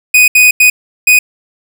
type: tone bursts at uneven times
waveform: 45% pulse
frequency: 2489 Hz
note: D#7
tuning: in tune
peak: -3 dBFS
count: 4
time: 0.14-0.28 / 0.35-0.51 / 0.6-0.7 / 1.07-1.19 s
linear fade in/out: 5 ms
effects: none